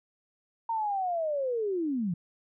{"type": "linear sweep", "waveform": "sine", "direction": "down", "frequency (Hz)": [927, 160.9], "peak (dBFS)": -27, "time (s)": [0.69, 2.14], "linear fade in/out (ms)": 5, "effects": []}